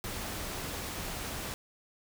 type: noise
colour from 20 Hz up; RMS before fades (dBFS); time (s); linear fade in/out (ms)
pink; -38; 0.04-1.54; 0
effects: none